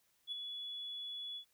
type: tone with ADSR envelope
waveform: sine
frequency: 3405 Hz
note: G#7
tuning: 42 cents sharp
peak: -35 dBFS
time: 0.27-1.45 s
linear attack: 51 ms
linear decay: 9 ms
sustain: -6 dB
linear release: 87 ms
effects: tanh soft clip ceiling -33 dBFS + white hiss -75 dBFS RMS until 1.53 s